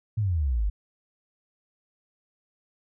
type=exponential sweep; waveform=sine; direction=down; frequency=114 to 46.69 Hz; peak=-22 dBFS; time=0.17-0.7 s; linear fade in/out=10 ms; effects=none